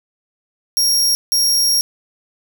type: tone bursts at uneven times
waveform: sawtooth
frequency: 5588 Hz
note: F8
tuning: in tune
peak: -10 dBFS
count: 2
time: 0.77-1.15 / 1.32-1.81 s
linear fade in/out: 0 ms
effects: none